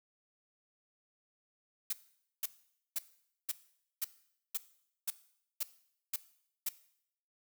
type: noise bursts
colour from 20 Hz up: blue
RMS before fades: -34 dBFS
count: 10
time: 1.9-6.69 s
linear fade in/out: 5 ms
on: 29 ms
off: 500 ms
effects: noise-tail reverb RT60 0.7 s tail -17 dB re dry